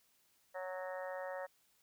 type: harmonic tone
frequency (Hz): 184.9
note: F#3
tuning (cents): -1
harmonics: 3 / 4 / 5 / 6 / 7 / 8 / 9 / 10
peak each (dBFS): -42 / -49 / -50 / -56 / -54 / -58 / -56 / -50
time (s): 0.54-1.47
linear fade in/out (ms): 20
effects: white hiss -73 dBFS RMS until 1.82 s